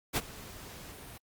pink noise with ADSR envelope, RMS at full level -27 dBFS, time 0.13-1.18 s, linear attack 38 ms, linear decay 36 ms, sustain -20 dB, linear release 8 ms, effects Opus 48 kbps

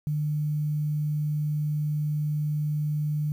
sine tone, 150 Hz, D3, 37 cents sharp, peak -24 dBFS, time 0.07-3.32 s, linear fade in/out 0 ms, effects 9-bit

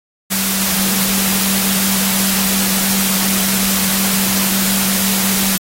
sine tone in noise, 193.1 Hz, G3, 26 cents flat, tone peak -20 dBFS, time 0.3-5.58 s, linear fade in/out 20 ms, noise white, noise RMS -17 dBFS, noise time 0.3-5.58 s, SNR -6 dB, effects AAC 48 kbps

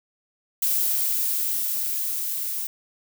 violet noise with level ramp, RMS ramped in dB -22 to -29 dBFS, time 0.62-2.67 s, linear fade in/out 5 ms, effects none

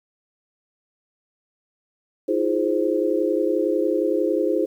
sine chord, F minor seventh, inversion third, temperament equal with one note detuned, 318.2 / 349.2 / 415.3 / 523.3 Hz, Eb4 / F4 / Ab4 / C5, +39 / 0 / 0 / 0 cents, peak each -24 dBFS, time 2.28-4.66 s, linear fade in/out 10 ms, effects 9-bit

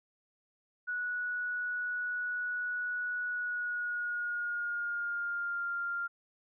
sine tone with pitch glide, 1468 to 1395.2 Hz, F#6 to F6, -14 to -2 cents, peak -32 dBFS, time 0.87-6.08 s, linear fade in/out 20 ms, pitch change -88 cents, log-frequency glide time 3.26-5.66 s, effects none

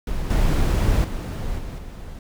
brown noise with level steps, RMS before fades -26 / -18 / -27 / -31 / -35 dBFS, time 0.07-2.19 s, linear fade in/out 2 ms, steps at 0.3 / 1.04 / 1.58 / 1.78 s, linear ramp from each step 5 ms, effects none

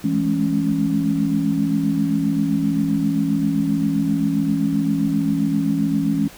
sine chord, A major seventh, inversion second, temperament equal with one note detuned, 164.81 / 207.7 / 215.3 / 277.2 Hz, E3 / G#3 / A3 / C#4, 0 / 0 / -37 / 0 cents, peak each -23 / -23 / -25 / -20 dBFS, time 0.04-6.28 s, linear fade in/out 5 ms, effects pink hiss -42 dBFS RMS until 6.37 s

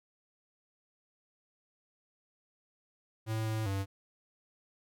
square tone with pitch steps, 110.5 / 109.9 / 97.7 Hz, A2 / A2 / G2, +8 / -2 / -5 cents, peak -32 dBFS, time 3.26-3.86 s, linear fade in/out 50 ms, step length 200 ms, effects none

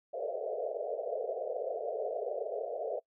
pink band-pass noise, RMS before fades -36 dBFS, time 0.13-3 s, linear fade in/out 20 ms, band 420 to 700 Hz, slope 96 dB/octave, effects noise-tail reverb RT60 0.1 s tail -24 dB re dry

